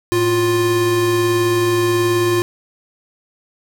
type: tone pair together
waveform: square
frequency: 110.82 / 351 Hz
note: A2 / F4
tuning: +13 / +9 cents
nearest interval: octave + minor sixth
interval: 1996 cents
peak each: -23 / -15 dBFS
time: 0.12-2.42 s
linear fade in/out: 0 ms
effects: none